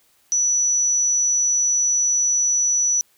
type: tone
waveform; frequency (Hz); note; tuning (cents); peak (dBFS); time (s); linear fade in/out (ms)
sine; 5920; F#8; 0; -16; 0.32-3.01; 0
effects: white hiss -60 dBFS RMS until 3.17 s